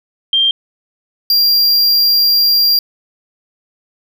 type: tone pair in turn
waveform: sine / square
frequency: 3179 / 4763 Hz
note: G7 / D8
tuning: +24 / +24 cents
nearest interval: perfect fifth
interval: 700 cents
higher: second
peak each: -9 dBFS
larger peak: neither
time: 0.33-0.51 / 1.3-2.79 s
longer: second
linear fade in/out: 2 ms
effects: none